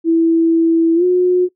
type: tone with pitch glide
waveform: sine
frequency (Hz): 329.6 to 361.5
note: E4 to F#4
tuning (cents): 0 to -40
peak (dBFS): -9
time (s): 0.04-1.49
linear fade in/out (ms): 50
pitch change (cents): +160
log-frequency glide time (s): 0.95-1.04
effects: noise-tail reverb RT60 0.1 s tail -19 dB re dry